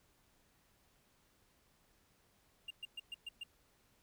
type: tone bursts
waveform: triangle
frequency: 2804 Hz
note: F7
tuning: 6 cents sharp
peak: -40 dBFS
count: 6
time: 2.68-3.436 s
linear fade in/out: 5 ms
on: 26 ms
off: 120 ms
effects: pink hiss -72 dBFS RMS until 4.02 s